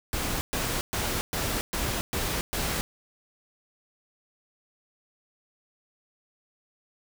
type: noise bursts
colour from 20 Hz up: pink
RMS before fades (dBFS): -29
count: 7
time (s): 0.13-2.81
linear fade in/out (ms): 0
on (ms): 280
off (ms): 120
effects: none